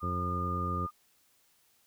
sine tone, 1215 Hz, D#6, 42 cents flat, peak -33 dBFS, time 0-0.91 s, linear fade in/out 50 ms
harmonic tone, 89.2 Hz, F2, 37 cents sharp, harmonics 1 / 2 / 3 / 4 / 5 / 6, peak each -34 / -38 / -43 / -44 / -45 / -47 dBFS, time 0.02-0.87 s, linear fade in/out 20 ms
effects white hiss -68 dBFS RMS until 1.86 s

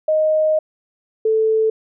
sine tone pair in turn, 622.3 / 440 Hz, D#5 / A4, 0 / 0 cents, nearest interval tritone, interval 600 cents, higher first, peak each -13 dBFS, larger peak neither, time 0.08-0.59 / 1.25-1.7 s, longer first, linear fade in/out 5 ms, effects none

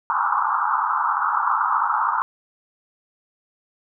white band-pass noise, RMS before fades -21 dBFS, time 0.1-2.22 s, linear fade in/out 0 ms, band 830 to 1400 Hz, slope 96 dB/octave, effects none

